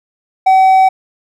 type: tone with hard clipping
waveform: sine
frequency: 760 Hz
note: F#5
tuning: 46 cents sharp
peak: -6 dBFS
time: 0.46-0.89 s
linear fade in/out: 10 ms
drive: 3 dB
effects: none